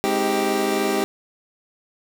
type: chord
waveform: 25% pulse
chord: Ab major seventh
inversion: none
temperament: equal with one note detuned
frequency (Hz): 207.7 / 261.6 / 315.7 / 392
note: Ab3 / C4 / Eb4 / G4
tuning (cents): 0 / 0 / +25 / 0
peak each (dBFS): -23 / -24 / -23 / -18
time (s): 0.04-1.04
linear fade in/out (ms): 0
effects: none